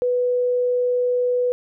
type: tone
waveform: sine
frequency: 493.9 Hz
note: B4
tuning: in tune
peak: -17 dBFS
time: 0.02-1.52 s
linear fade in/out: 0 ms
effects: none